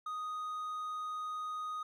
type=tone; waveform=triangle; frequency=1244.5 Hz; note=D#6; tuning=in tune; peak=-35 dBFS; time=0.06-1.83 s; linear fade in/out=5 ms; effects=none